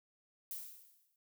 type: noise with exponential decay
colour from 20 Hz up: violet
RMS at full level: -41 dBFS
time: 0.51-1.16 s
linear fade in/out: 1 ms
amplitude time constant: 140 ms
effects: none